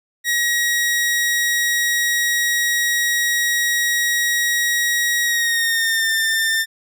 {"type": "tone with pitch glide", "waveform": "sawtooth", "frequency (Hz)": [1900, 1795.4], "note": ["A#6", "A6"], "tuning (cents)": [33, 34], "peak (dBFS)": -13, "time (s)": [0.24, 6.66], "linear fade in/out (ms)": 50, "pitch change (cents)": -99, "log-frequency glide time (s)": [5.24, 6.1], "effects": []}